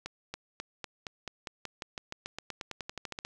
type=accelerating click train; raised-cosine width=0.2 ms; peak=-20 dBFS; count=23; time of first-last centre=0.06-3.25 s; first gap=280 ms; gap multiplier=0.93; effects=none